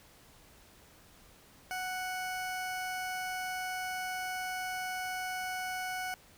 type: tone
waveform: 20% pulse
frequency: 740 Hz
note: F#5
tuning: in tune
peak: -30 dBFS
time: 1.71-6.14 s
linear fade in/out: 0 ms
effects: pink hiss -59 dBFS RMS until 6.37 s